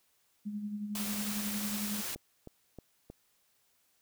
sine tone with tremolo, 207.7 Hz, G#3, in tune, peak -33 dBFS, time 0.45-2.02 s, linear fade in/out 20 ms, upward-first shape sine, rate 11 Hz, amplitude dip 50%
white noise, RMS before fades -38 dBFS, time 0.95-2.15 s, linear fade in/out 2 ms
click train, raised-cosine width 2 ms, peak -32 dBFS, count 4, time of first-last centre 2.16-3.1 s, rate 3.19 Hz
effects white hiss -72 dBFS RMS until 4.01 s

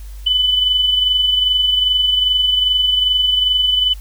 sine tone with amplitude modulation, 3000 Hz, F#7, 23 cents sharp, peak -10 dBFS, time 0.26-3.94 s, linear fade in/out 10 ms, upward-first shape sine, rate 22.5 Hz, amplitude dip 45%, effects added 50 Hz sine -29 dBFS peak until 4 s + white hiss -47 dBFS RMS until 4 s

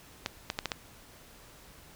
clicks, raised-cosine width 0.2 ms, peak -13 dBFS, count 5, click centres 0.261 / 0.501 / 0.589 / 0.657 / 0.718 s, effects pink hiss -54 dBFS RMS until 1.95 s

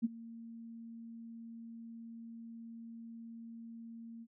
sine tone with ADSR envelope, 229.6 Hz, A#3, 26 cents flat, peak -26 dBFS, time 0.02-4.27 s, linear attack 28 ms, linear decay 23 ms, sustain -20 dB, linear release 50 ms, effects none

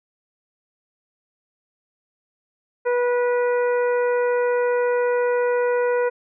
harmonic tone, 488.1 Hz, B4, 20 cents flat, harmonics 1 / 2 / 3 / 4 / 5, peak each -18 / -28 / -30 / -35 / -40 dBFS, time 2.85-6.1 s, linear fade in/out 20 ms, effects none

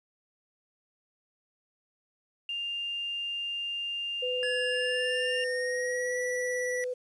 sine tone, 2800 Hz, F7, 4 cents sharp, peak -31 dBFS, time 2.49-5.44 s, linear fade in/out 2 ms
sine tone with vibrato, 501 Hz, B4, 25 cents sharp, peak -30 dBFS, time 4.22-6.94 s, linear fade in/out 10 ms, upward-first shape sine, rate 18 Hz, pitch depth 8 cents each way
square tone with pitch glide, 1700 to 1952.8 Hz, G#6 to B6, +40 to -20 cents, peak -33 dBFS, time 4.43-6.84 s, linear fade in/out 0 ms, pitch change +240 cents, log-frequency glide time 4.68-6.19 s
effects resampled to 22050 Hz + 10-bit

